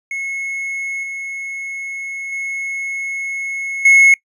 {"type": "tone with level steps", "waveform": "triangle", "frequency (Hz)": 2181, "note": "C#7", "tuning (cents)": -29, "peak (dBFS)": [-19, -22, -19, -4], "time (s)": [0.11, 4.14], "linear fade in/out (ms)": 2, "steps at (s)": [1.03, 2.32, 3.85], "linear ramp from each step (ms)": 5, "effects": ["noise-tail reverb RT60 0.1 s tail -23 dB re dry", "resampled to 32000 Hz"]}